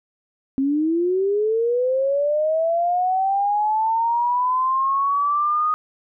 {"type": "linear sweep", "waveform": "sine", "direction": "up", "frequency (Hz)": [264.2, 1244.5], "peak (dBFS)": -17, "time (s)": [0.58, 5.74], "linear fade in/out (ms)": 0, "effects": []}